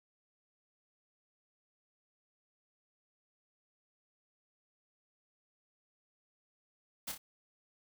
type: noise with echo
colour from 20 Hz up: white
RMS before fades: -39 dBFS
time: 7.07-7.12 s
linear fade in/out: 10 ms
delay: 30 ms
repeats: 2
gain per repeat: -6 dB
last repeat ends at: 7.18 s
effects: none